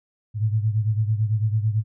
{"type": "beating tone pair", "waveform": "sine", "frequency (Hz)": [106.5, 115.5], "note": ["G#2", "A#2"], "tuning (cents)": [44, -16], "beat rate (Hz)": 9, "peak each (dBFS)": [-20, -25], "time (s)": [0.34, 1.84], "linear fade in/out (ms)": 50, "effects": []}